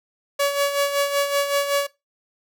sawtooth tone with tremolo, 566 Hz, C#5, 36 cents sharp, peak -13 dBFS, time 0.39-1.87 s, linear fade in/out 10 ms, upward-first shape sine, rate 5.3 Hz, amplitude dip 60%, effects noise-tail reverb RT60 0.2 s tail -18 dB re dry

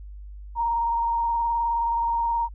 sine tone with vibrato, 932.3 Hz, A#5, in tune, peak -21 dBFS, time 0.55-2.49 s, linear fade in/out 50 ms, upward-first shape square, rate 19 Hz, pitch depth 15 cents each way, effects added 50 Hz sine -37 dBFS peak until 2.54 s

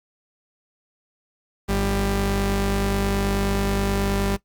sawtooth tone pair together, 49.42 / 197.7 Hz, G1 / G3, +15 / +15 cents, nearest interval 2 octaves, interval 2400 cents, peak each -19 / -18 dBFS, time 1.68-4.37 s, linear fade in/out 20 ms, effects noise-tail reverb RT60 0.1 s tail -19 dB re dry + Opus 48 kbps

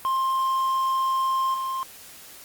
triangle tone with level steps, 1056 Hz, C6, 16 cents sharp, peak -19 / -24 dBFS, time 0.05-1.83 s, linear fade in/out 0 ms, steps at 1.54 s, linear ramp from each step 2 ms, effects white hiss -45 dBFS RMS until 2.44 s + Opus 32 kbps

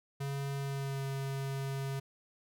square tone with pitch glide, 139 to 136.45 Hz, C#3 to C#3, +5 to -27 cents, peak -35 dBFS, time 0.2-2 s, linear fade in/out 10 ms, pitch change -32 cents, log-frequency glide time 0.57-1.04 s, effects none

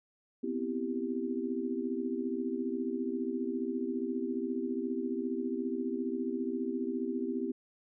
sine chord, C major seventh, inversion third, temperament equal, 246.9 / 261.6 / 329.6 / 392 Hz, B3 / C4 / E4 / G4, 0 / 0 / 0 / 0 cents, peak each -36 / -37 / -38 / -37 dBFS, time 0.43-7.52 s, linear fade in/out 10 ms, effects none

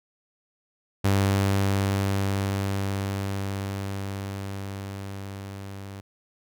sawtooth tone with level ramp, 98.3 Hz, G2, 5 cents sharp, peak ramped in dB -15 to -33 dBFS, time 1.04-6.01 s, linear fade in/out 10 ms, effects none

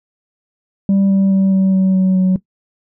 sine tone with pitch steps, 196 / 194.31 / 192.63 / 190.97 / 189.32 / 187.69 / 186.07 Hz, G3 / G3 / G3 / G3 / F#3 / F#3 / F#3, 0 / -15 / -30 / -45 / +40 / +25 / +10 cents, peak -7 dBFS, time 0.89-2.36 s, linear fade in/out 2 ms, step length 210 ms, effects noise-tail reverb RT60 0.1 s tail -18 dB re dry + tanh soft clip ceiling -9 dBFS

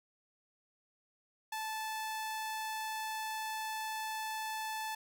sawtooth tone, 874 Hz, A5, 12 cents flat, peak -33 dBFS, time 1.52-4.95 s, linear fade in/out 5 ms, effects none

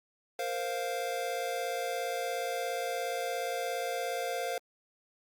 square chord, Bb suspended second, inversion none, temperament equal, 466.2 / 523.3 / 698.5 Hz, Bb4 / C5 / F5, 0 / 0 / 0 cents, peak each -39 / -37 / -36 dBFS, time 0.39-4.58 s, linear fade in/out 2 ms, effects Opus 48 kbps

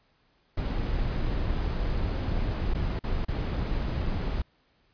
brown noise with dropouts, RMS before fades -28 dBFS, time 0.57-4.42 s, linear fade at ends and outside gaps 5 ms, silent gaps 2.738-2.747 / 2.992-3.038 / 3.25-3.282 s, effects pink hiss -67 dBFS RMS until 4.93 s + resampled to 11025 Hz

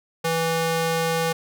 square tone with high-pass filter, 164.4 Hz, E3, 4 cents flat, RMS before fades -23 dBFS, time 0.24-1.33 s, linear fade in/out 10 ms, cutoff 360 Hz, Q 0.88, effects none

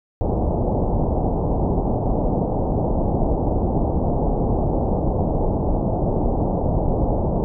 pink low-pass noise, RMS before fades -20 dBFS, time 0.21-7.44 s, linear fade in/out 0 ms, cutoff 850 Hz, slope 48 dB/octave, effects none

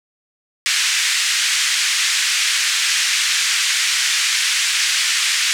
pink band-pass noise, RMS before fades -18 dBFS, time 0.66-5.53 s, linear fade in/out 0 ms, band 1800 to 8300 Hz, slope 24 dB/octave, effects none

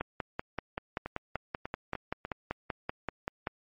two click trains, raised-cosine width 0.5 ms, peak -17 / -21 dBFS, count 19 / 5, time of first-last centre 0.01-3.472 / 1.06-2.25 s, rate 5.2 / 3.36 Hz, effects MP3 32 kbps

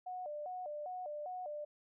sine tone with vibrato, 660 Hz, E5, 2 cents sharp, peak -40 dBFS, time 0.06-1.65 s, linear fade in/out 10 ms, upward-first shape square, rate 2.5 Hz, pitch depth 180 cents each way, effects none

